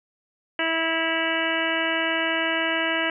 harmonic tone with a mistuned harmonic, 326.2 Hz, E4, 18 cents flat, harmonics 1 / 2 / 3 / 4 / 5 / 6 / 7 / 8 / 9, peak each -30 / -29 / -33 / -34 / -28 / -29 / -31 / -34 / -30 dBFS, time 0.59-3.1 s, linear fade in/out 2 ms, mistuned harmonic 8, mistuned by +30 cents, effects none

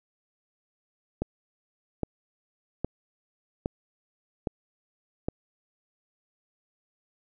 click train, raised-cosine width 2 ms, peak -14 dBFS, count 6, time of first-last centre 1.22-5.285 s, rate 1.23 Hz, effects none

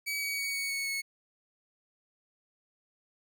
sawtooth tone with pitch steps, 2277 / 2261 / 2246 / 2230 / 2215 / 2199 Hz, C#7 / C#7 / C#7 / C#7 / C#7 / C#7, +46 / +34 / +22 / +10 / -2 / -14 cents, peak -28 dBFS, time 0.06-1.02 s, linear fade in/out 20 ms, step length 160 ms, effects none

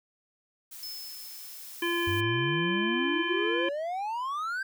blue noise, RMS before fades -44 dBFS, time 0.71-2.21 s, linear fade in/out 10 ms
triangle tone with exponential decay, 5240 Hz, E8, 11 cents flat, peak -35 dBFS, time 0.83-2.58 s, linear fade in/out 0 ms, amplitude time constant 380 ms
harmonic tone, 342.7 Hz, F4, 33 cents flat, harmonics 1 / 3 / 5 / 7 / 9, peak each -29 / -35 / -32 / -36 / -35 dBFS, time 1.82-3.69 s, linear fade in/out 5 ms
triangle exponential sweep, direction up, 90 to 1596 Hz, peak -28 dBFS, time 2.07-4.63 s, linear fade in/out 5 ms
effects none

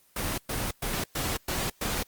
pink noise bursts, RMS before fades -30 dBFS, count 6, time 0.16-2.03 s, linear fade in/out 5 ms, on 220 ms, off 110 ms, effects white hiss -62 dBFS RMS until 2.07 s + Opus 24 kbps

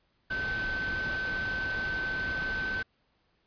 sine tone in noise, 1532 Hz, G6, 40 cents flat, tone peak -30 dBFS, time 0.3-2.83 s, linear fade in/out 10 ms, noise pink, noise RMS -38 dBFS, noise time 0.3-2.83 s, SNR +5 dB, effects pink hiss -72 dBFS RMS until 3.46 s + resampled to 11025 Hz

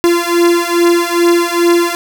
45% pulse beating tone pair, 343.1 / 345.5 Hz, F4 / F4, -31 / -19 cents, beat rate 2.4 Hz, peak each -12 dBFS, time 0.04-1.95 s, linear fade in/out 0 ms, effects none

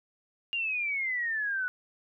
sine exponential sweep, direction down, 2825 to 1469 Hz, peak -28 dBFS, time 0.53-1.68 s, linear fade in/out 0 ms, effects none

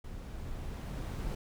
brown noise with level ramp, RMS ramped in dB -44 to -35 dBFS, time 0.04-1.35 s, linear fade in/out 5 ms, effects none

